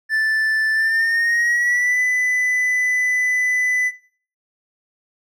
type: tone with pitch glide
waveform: triangle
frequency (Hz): 1760 to 1998.5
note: A6 to B6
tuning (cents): 0 to +20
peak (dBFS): -14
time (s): 0.09-3.92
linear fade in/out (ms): 50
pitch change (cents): +220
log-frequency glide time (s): 0.73-2
effects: noise-tail reverb RT60 0.5 s tail -19 dB re dry